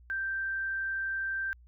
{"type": "tone", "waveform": "sine", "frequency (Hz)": 1568, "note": "G6", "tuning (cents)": 0, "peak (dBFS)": -30, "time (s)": [0.1, 1.53], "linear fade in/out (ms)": 0, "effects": ["added 60 Hz sine -53 dBFS peak until 1.67 s"]}